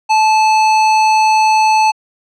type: tone with hard clipping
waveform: sine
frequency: 870 Hz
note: A5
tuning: 20 cents flat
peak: -10 dBFS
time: 0.09-1.92 s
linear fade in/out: 20 ms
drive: 16 dB
effects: low-pass 7000 Hz 12 dB/octave